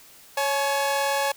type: tone pair together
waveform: sawtooth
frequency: 554.4 / 850.6 Hz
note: C#5 / G#5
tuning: 0 / +41 cents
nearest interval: perfect fifth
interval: 741 cents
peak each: -21 dBFS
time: 0.37-1.32 s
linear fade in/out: 5 ms
effects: white hiss -50 dBFS RMS until 1.36 s